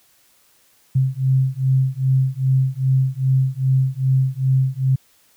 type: beating tone pair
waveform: sine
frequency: 130.81 / 133.31 Hz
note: C3 / C3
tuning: 0 / +33 cents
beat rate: 2.5 Hz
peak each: -18 dBFS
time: 0.95-4.96 s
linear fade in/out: 10 ms
effects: white hiss -57 dBFS RMS until 5.36 s